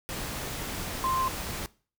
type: tone in noise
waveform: sine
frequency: 1046.5 Hz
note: C6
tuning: in tune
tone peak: -25 dBFS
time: 1.04-1.28 s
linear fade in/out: 0 ms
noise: pink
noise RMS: -35 dBFS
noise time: 0.09-1.66 s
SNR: +7 dB
effects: noise-tail reverb RT60 0.4 s tail -21 dB re dry